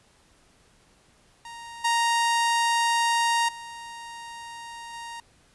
sawtooth tone with level steps, 932.3 Hz, A#5, in tune, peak -35 / -17 / -34 / -32 dBFS, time 1.45-5.2 s, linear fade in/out 2 ms, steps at 1.84 / 3.48 / 4.93 s, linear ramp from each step 10 ms, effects pink hiss -60 dBFS RMS until 5.54 s + resampled to 24000 Hz

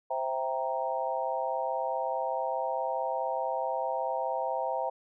sine chord, C dominant seventh, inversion none, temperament equal, 523.3 / 659.3 / 784 / 932.3 Hz, C5 / E5 / G5 / Bb5, 0 / 0 / 0 / 0 cents, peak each -34 dBFS, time 0.1-4.9 s, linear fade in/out 10 ms, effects none

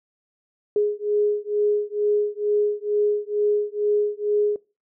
sine beating tone pair, 415.3 / 417.5 Hz, G#4 / G#4, 0 / +9 cents, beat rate 2.2 Hz, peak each -22 dBFS, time 0.76-4.56 s, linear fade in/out 2 ms, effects noise-tail reverb RT60 0.3 s tail -22 dB re dry

